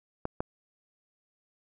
clicks, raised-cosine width 1 ms, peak -17 / -16 dBFS, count 2, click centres 0.254 / 0.405 s, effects none

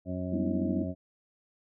harmonic tone, 91.2 Hz, F#2, 24 cents flat, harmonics 1 / 2 / 3 / 4 / 6 / 7, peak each -37 / -36 / -36 / -47 / -43 / -40 dBFS, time 0.05-0.95 s, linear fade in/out 50 ms
sine chord, E minor seventh, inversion first, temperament equal, 196 / 246.9 / 293.7 / 329.6 Hz, G3 / B3 / D4 / E4, 0 / 0 / 0 / 0 cents, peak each -33 / -33 / -36 / -34 dBFS, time 0.32-0.84 s, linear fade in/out 10 ms
effects none

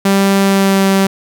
sawtooth tone with pitch glide, 196.3 to 194.05 Hz, G3 to G3, +3 to -17 cents, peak -5 dBFS, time 0.05-1.07 s, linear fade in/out 5 ms, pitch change -20 cents, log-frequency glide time 0.39-0.85 s, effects none

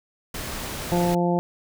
pink noise, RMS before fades -32 dBFS, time 0.34-1.15 s, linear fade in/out 5 ms
harmonic tone, 174.61 Hz, F3, in tune, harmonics 1 / 2 / 3 / 4 / 5, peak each -22 / -25 / -27 / -28 / -29 dBFS, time 0.92-1.39 s, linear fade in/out 0 ms
effects none

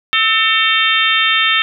harmonic tone with a mistuned harmonic, 450 Hz, A4, 39 cents sharp, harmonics 3 / 4 / 5 / 6 / 7 / 8, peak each -18 / -18 / -18 / -18 / -18 / -18 dBFS, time 0.13-1.62 s, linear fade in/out 0 ms, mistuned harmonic 3, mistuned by -57 cents, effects none

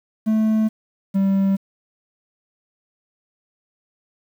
triangle tone pair in turn, 218.2 / 194.74 Hz, A3 / G3, -14 / -11 cents, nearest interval major second, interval 197 cents, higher first, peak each -13 / -13 dBFS, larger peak neither, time 0.26-0.69 / 1.14-1.57 s, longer neither, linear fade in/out 20 ms, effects 8-bit

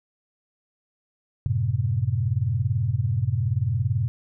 sine chord, F# diminished, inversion none, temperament equal, 92.5 / 110 / 130.81 Hz, F#2 / A2 / C3, 0 / 0 / 0 cents, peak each -27 / -24 / -25 dBFS, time 1.46-4.08 s, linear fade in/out 0 ms, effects none

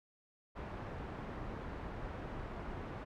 pink low-pass noise, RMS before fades -44 dBFS, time 0.55-3.05 s, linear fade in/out 20 ms, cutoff 1400 Hz, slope 12 dB/octave, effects none

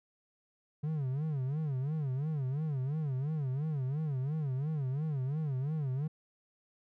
triangle tone with vibrato, 142.6 Hz, C#3, 49 cents sharp, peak -29 dBFS, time 0.83-6.08 s, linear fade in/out 10 ms, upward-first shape sine, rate 2.9 Hz, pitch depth 190 cents each way, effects none

